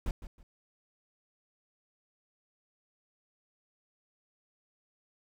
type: noise with echo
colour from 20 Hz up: brown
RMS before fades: -31 dBFS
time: 0.06-0.11 s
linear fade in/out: 2 ms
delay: 160 ms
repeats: 2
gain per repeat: -12 dB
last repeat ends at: 0.43 s
effects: none